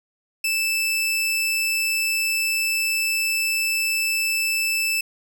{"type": "tone", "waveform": "sawtooth", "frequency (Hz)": 2637, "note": "E7", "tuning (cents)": 0, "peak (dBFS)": -17, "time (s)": [0.44, 5.01], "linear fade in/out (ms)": 5, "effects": []}